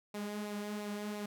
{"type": "tone with flanger", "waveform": "sawtooth", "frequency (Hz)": 207.7, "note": "G#3", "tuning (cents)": 0, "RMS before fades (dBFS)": -40, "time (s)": [0.14, 1.26], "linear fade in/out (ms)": 5, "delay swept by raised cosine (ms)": [0.61, 4.11], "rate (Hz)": 2.9, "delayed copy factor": -0.5, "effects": []}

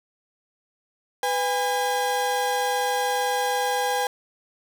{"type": "tone pair together", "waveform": "35% pulse", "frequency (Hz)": [498.4, 812.1], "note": ["B4", "G#5"], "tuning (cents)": [16, -39], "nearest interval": "minor sixth", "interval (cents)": 845, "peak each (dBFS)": [-25, -22], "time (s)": [1.23, 4.07], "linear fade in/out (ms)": 2, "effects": []}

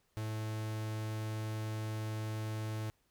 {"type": "tone", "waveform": "45% pulse", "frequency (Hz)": 108.8, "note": "A2", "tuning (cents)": -19, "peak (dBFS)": -36, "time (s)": [0.17, 2.9], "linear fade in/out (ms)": 0, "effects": ["pink hiss -75 dBFS RMS until 3.1 s"]}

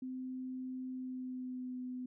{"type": "tone with pitch glide", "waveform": "sine", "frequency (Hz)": [257.2, 252.1], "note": ["C4", "B3"], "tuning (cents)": [-30, 36], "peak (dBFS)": -39, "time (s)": [0.02, 2.06], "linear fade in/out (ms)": 5, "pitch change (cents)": -34, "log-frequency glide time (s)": [0.91, 1.78], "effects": []}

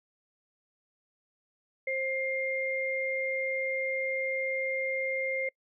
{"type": "tone pair together", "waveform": "sine", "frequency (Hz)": [528.2, 2113], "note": ["C5", "C7"], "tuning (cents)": [16, 16], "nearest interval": "2 octaves", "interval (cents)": 2400, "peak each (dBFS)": [-32, -31], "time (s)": [1.87, 5.49], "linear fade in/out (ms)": 5, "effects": ["noise-tail reverb RT60 0.1 s tail -26 dB re dry"]}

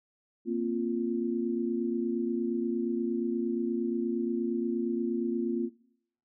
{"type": "chord", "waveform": "sine", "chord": "Bb suspended second", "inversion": "none", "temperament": "equal with one note detuned", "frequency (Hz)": [233.1, 261.6, 347.2], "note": ["Bb3", "C4", "F4"], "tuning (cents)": [0, 0, -10], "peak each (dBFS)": [-31, -34, -31], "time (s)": [0.45, 5.7], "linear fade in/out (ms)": 50, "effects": ["noise-tail reverb RT60 0.7 s tail -21 dB re dry"]}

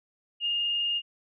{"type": "tone with vibrato", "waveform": "sine", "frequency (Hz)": 2831, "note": "F7", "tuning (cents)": 23, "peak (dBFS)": -25, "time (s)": [0.4, 1.02], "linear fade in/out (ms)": 50, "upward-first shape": "square", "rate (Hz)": 20, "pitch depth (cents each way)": 12, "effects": []}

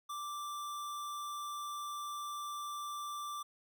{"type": "tone", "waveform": "square", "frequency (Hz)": 1174.7, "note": "D6", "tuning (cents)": 0, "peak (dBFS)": -40, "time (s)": [0.09, 3.43], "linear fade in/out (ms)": 10, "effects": []}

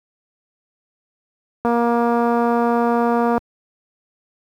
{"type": "click train", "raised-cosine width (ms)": 1, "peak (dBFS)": -6, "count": 409, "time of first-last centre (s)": [1.65, 3.379], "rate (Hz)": 236, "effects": ["high-pass 60 Hz 12 dB/octave", "8-bit"]}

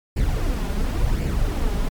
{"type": "noise with flanger", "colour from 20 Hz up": "brown", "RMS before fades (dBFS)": -21, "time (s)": [0.16, 1.89], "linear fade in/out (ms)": 10, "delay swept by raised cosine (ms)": [0.4, 5], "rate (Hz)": 0.93, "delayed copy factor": 0.55, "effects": ["MP3 96 kbps"]}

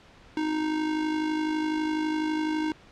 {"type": "tone with amplitude modulation", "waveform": "square", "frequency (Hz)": 310.5, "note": "D#4", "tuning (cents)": -3, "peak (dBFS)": -24, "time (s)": [0.37, 2.72], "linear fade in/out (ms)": 2, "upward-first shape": "sine", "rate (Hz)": 52, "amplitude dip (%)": 45, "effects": ["pink hiss -53 dBFS RMS until 2.91 s", "low-pass 4000 Hz 12 dB/octave"]}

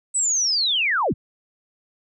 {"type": "linear sweep", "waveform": "sine", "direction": "down", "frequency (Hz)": [8140, 34.34], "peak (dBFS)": -18, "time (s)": [0.14, 1.14], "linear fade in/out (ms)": 20, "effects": []}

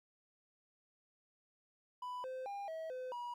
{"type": "tone with pitch steps", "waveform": "triangle", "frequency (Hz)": [993, 517, 803, 644, 510, 965], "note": ["B5", "C5", "G5", "E5", "C5", "B5"], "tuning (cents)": [9, -21, 41, -41, -44, -40], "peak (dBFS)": -39, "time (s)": [2.02, 3.34], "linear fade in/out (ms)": 5, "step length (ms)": 220, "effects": ["13-bit"]}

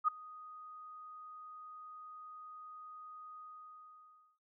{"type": "tone with ADSR envelope", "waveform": "sine", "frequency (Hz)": 1245, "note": "D#6", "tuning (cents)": 1, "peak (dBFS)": -24, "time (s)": [0.04, 4.39], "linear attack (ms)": 39, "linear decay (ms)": 8, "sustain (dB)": -24, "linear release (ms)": 1000, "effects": []}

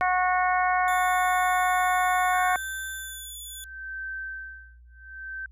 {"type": "harmonic tone", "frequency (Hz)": 365.8, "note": "F#4", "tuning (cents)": -20, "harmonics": [2, 3, 4, 5, 6], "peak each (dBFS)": [-23, -27, -29, -31, -33], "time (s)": [0.01, 2.56], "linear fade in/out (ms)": 0}
{"type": "tone with pitch glide", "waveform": "5% pulse", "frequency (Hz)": [3526, 3457], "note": ["A7", "A7"], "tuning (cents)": [3, -31], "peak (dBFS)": -30, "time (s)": [0.88, 3.64], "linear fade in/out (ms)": 0, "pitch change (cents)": -34, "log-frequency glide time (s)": [2.91, 3.26]}
{"type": "tone with tremolo", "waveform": "sine", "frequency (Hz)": 1551, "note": "G6", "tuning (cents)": -19, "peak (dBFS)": -31, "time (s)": [2.33, 5.46], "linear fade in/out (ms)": 2, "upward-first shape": "sine", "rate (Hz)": 0.7, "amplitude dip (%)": 100}
{"effects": ["added 60 Hz sine -48 dBFS peak until 5.51 s", "resampled to 32000 Hz"]}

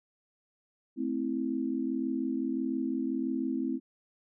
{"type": "chord", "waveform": "sine", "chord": "A minor", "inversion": "none", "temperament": "equal with one note detuned", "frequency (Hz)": [220, 261.6, 327.4], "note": ["A3", "C4", "E4"], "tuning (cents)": [0, 0, -12], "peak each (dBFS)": [-36, -31, -34], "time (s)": [0.96, 3.8], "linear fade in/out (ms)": 50, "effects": []}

